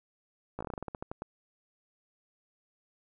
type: slowing click train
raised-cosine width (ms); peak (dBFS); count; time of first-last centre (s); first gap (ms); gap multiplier
1; -23; 14; 0.59-1.22; 16; 1.17
effects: none